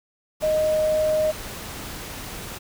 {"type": "tone in noise", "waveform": "sine", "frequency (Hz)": 620, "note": "D#5", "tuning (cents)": -6, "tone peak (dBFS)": -18, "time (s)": [0.42, 1.32], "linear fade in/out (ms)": 20, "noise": "pink", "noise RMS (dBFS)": -35, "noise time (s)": [0.4, 2.59], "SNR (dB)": 14, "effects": []}